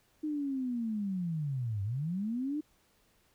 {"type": "linear two-way sweep", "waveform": "sine", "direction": "down then up", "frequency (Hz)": [310.2, 95.6, 310.2], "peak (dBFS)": -31, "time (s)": [0.23, 2.61], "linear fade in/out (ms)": 10, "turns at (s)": 1.83, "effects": ["pink hiss -69 dBFS RMS until 3.34 s"]}